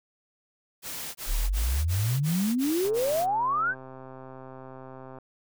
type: noise bursts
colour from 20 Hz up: white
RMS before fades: -36 dBFS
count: 7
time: 0.82-3.262 s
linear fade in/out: 50 ms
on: 330 ms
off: 22 ms
type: exponential sweep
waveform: sine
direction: up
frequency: 31.9 to 1610 Hz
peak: -23 dBFS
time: 1.26-3.75 s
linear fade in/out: 50 ms
type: click train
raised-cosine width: 1 ms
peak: -30 dBFS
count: 307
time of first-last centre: 2.85-5.186 s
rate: 131 Hz
effects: none